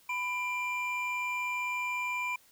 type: tone pair together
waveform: triangle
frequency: 997 / 2374 Hz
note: B5 / D7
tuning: +16 / +18 cents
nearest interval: octave + minor third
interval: 1502 cents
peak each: -33 / -31 dBFS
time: 0.09-2.36 s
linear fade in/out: 5 ms
effects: white hiss -62 dBFS RMS until 2.51 s